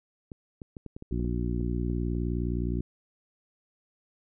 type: clicks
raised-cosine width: 3 ms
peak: -27 dBFS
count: 11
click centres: 0.318 / 0.618 / 0.768 / 0.863 / 0.965 / 1.024 / 1.2 / 1.25 / 1.606 / 1.9 / 2.15 s
type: harmonic tone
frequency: 59.6 Hz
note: A#1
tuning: 39 cents sharp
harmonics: 1 / 2 / 3 / 4 / 5 / 6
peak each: -30 / -33 / -35 / -36 / -37 / -38 dBFS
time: 1.11-2.81 s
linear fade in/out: 5 ms
effects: none